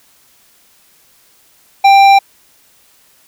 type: tone with hard clipping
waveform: sine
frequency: 789 Hz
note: G5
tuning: 11 cents sharp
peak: -5 dBFS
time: 1.84-2.19 s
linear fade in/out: 10 ms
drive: 11 dB
effects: white hiss -50 dBFS RMS until 3.27 s